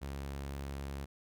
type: tone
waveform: sawtooth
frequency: 69.3 Hz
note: C#2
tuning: in tune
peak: -35 dBFS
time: 0.01-1.06 s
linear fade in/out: 20 ms
effects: none